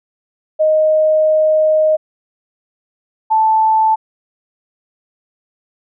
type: tone pair in turn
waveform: sine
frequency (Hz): 622.3 / 878.1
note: D#5 / A5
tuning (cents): 0 / -4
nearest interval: tritone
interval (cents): 596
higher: second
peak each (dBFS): -9 / -9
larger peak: neither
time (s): 0.59-1.97 / 3.3-3.96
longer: first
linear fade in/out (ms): 20
effects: none